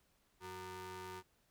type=ring-modulated tone; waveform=sawtooth; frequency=277.2 Hz; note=C#4; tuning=in tune; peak=-39 dBFS; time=0.4-1.23 s; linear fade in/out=50 ms; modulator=648 Hz; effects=pink hiss -75 dBFS RMS until 1.5 s